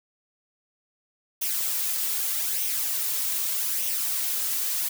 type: noise with flanger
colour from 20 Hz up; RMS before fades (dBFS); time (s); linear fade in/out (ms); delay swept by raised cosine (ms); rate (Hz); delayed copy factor
blue; -27; 1.41-4.89; 10; 0.33 to 3.13; 0.82; +0.5
effects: none